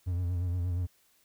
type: tone with vibrato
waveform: triangle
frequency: 88.7 Hz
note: F2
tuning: 27 cents sharp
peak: -26 dBFS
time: 0.06-0.87 s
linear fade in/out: 20 ms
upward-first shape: sine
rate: 8.5 Hz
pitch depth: 53 cents each way
effects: white hiss -67 dBFS RMS until 1.24 s